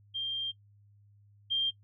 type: tone pair in turn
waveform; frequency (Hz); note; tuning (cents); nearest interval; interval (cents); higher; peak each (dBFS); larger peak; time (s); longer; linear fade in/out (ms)
sine; 3185 / 3185; G7 / G7; +27 / +27; unison; 0; neither; -31 / -26; second; 0.14-0.52 / 1.5-1.71; first; 20
effects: noise-tail reverb RT60 0.1 s tail -21 dB re dry + added 102 Hz sine -58 dBFS peak until 1.83 s